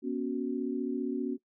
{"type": "chord", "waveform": "sine", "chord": "B suspended second", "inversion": "none", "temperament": "equal with one note detuned", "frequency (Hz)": [242, 277.2, 370], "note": ["B3", "C#4", "F#4"], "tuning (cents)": [-35, 0, 0], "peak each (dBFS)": [-34, -33, -35], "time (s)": [0.02, 1.38], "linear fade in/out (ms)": 50, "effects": ["noise-tail reverb RT60 0.1 s tail -19 dB re dry"]}